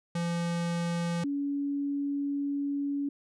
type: tone pair in turn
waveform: square / sine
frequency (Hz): 170.9 / 283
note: F3 / C#4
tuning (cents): -37 / +36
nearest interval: major sixth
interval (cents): 873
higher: second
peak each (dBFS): -29 / -28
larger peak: second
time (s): 0.15-1.24 / 1.24-3.09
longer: second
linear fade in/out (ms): 5
effects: resampled to 22050 Hz